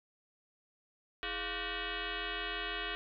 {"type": "tone with frequency modulation", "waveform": "sine", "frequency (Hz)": 701, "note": "F5", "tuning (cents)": 6, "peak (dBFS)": -35, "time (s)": [1.23, 2.95], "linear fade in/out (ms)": 0, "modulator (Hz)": 372, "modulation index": 7.6, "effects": []}